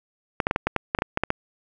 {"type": "clicks", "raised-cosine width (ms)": 0.5, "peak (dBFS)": -6, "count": 12, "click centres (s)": [0.402, 0.469, 0.511, 0.561, 0.67, 0.763, 0.949, 0.988, 1.021, 1.174, 1.236, 1.304], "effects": []}